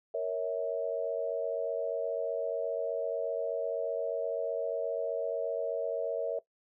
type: chord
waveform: sine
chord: A# diminished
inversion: none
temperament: equal with one note detuned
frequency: 466.2 / 554.4 / 649.4 Hz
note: A#4 / C#5 / E5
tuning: 0 / 0 / -26 cents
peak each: -34 dBFS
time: 0.14-6.39 s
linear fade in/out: 5 ms
effects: noise-tail reverb RT60 0.1 s tail -17 dB re dry